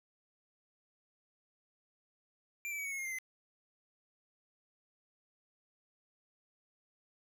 square tone with pitch steps, 2364 / 2317 / 2270 / 2225 / 2180 / 2137 / 2094 / 2052 Hz, D7 / D7 / C#7 / C#7 / C#7 / C7 / C7 / C7, +11 / -24 / +41 / +6 / -29 / +36 / +1 / -34 cents, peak -38 dBFS, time 2.65-3.186 s, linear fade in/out 0 ms, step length 67 ms, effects none

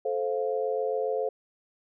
sine chord, F major, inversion first, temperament just, 436.5 / 523.8 / 698.5 Hz, A4 / C5 / F5, -14 / +2 / 0 cents, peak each -29 / -29 / -34 dBFS, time 0.05-1.29 s, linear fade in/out 5 ms, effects none

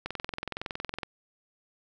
click train, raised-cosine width 0.3 ms, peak -17 dBFS, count 22, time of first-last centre 0.06-1.032 s, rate 21.6 Hz, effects none

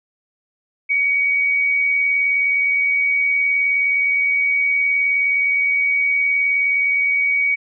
sine tone with amplitude modulation, 2255 Hz, C#7, 29 cents sharp, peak -13 dBFS, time 0.89-7.56 s, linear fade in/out 20 ms, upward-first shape sine, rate 79.3 Hz, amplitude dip 35%, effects none

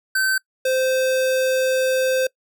square tone pair in turn, 1541 / 519.2 Hz, G6 / C5, -30 / -13 cents, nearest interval octave + perfect fifth, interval 1883 cents, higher first, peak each -18 dBFS, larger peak neither, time 0.15-0.38 / 0.65-2.27 s, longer second, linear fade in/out 5 ms, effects noise-tail reverb RT60 0.1 s tail -24 dB re dry

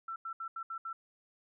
sine tone bursts at uneven times, 1340 Hz, E6, 28 cents sharp, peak -37 dBFS, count 6, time 0.08-0.16 / 0.25-0.33 / 0.4-0.48 / 0.56-0.63 / 0.7-0.78 / 0.85-0.93 s, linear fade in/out 5 ms, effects none

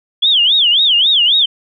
sine tone with vibrato, 3259 Hz, G#7, 33 cents flat, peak -8 dBFS, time 0.22-1.46 s, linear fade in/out 10 ms, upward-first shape sine, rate 3.7 Hz, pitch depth 260 cents each way, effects none

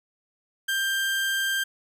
30% pulse tone, 1583 Hz, G6, 17 cents sharp, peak -21 dBFS, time 0.68-1.64 s, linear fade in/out 10 ms, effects none

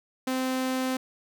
sawtooth tone, 259 Hz, C4, 17 cents flat, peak -22 dBFS, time 0.27-0.97 s, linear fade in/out 5 ms, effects none

